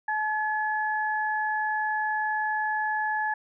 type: tone pair together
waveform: sine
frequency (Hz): 859.7 / 1705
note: A5 / G#6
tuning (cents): -40 / +45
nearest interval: octave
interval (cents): 1185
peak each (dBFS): -27 / -28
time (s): 0.08-3.34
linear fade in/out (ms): 5
effects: none